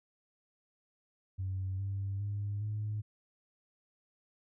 sine tone with pitch steps, 94.7 / 98.32 / 102.08 / 105.99 Hz, F#2 / G2 / G#2 / G#2, +41 / +6 / -29 / +36 cents, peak -32 dBFS, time 1.38-3.02 s, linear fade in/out 20 ms, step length 410 ms, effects tanh soft clip ceiling -29 dBFS

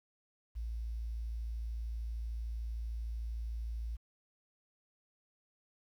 sine tone with quantisation, 56.6 Hz, A1, 50 cents sharp, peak -36 dBFS, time 0.55-3.97 s, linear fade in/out 20 ms, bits 11, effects none

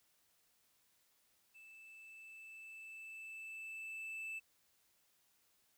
triangle tone with level ramp, 2637 Hz, E7, in tune, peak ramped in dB -55 to -40 dBFS, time 1.54-4.4 s, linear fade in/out 20 ms, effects white hiss -75 dBFS RMS until 5.77 s

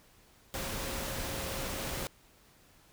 sine tone in noise, 540 Hz, C#5, 45 cents flat, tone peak -45 dBFS, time 0.54-2.07 s, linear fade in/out 0 ms, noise pink, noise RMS -37 dBFS, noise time 0.54-2.07 s, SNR -11 dB, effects pink hiss -62 dBFS RMS until 2.92 s

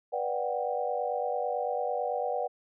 sine chord, G major seventh, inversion first, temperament just, 490 / 588 / 735 / 784 Hz, B4 / D5 / F#5 / G5, -14 / +2 / -12 / 0 cents, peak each -33 / -34 / -33 / -35 dBFS, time 0.12-2.48 s, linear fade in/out 20 ms, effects none

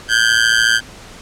sawtooth tone with amplitude modulation, 1568 Hz, G6, in tune, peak -3 dBFS, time 0.08-0.81 s, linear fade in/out 50 ms, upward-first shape sine, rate 114 Hz, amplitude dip 100%, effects pink hiss -37 dBFS RMS until 1.21 s + low-pass 8000 Hz 12 dB/octave

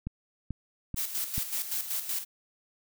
click train, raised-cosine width 5 ms, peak -21 dBFS, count 4, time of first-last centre 0.07-1.38 s, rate 2.29 Hz
blue noise with tremolo, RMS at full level -31 dBFS, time 0.96-2.25 s, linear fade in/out 20 ms, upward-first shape square, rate 5.3 Hz, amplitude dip 60%
effects none

